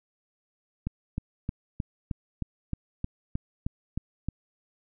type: click train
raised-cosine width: 5 ms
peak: -17 dBFS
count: 12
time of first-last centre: 0.87-4.286 s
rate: 3.22 Hz
effects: none